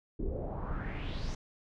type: noise with low-pass filter sweep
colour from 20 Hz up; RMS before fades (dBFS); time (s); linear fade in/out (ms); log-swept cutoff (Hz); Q
brown; -36; 0.19-1.35; 5; 340 to 6300; 3.9
effects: none